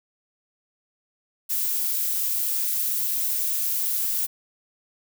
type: noise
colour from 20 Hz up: violet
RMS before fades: -25 dBFS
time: 1.49-4.27 s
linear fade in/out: 20 ms
effects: none